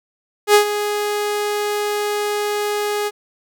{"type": "tone with ADSR envelope", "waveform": "sawtooth", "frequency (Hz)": 415.3, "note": "G#4", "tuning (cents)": 0, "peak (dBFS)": -3, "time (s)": [0.47, 3.11], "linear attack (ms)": 73, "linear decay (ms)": 100, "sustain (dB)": -12, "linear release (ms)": 39, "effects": []}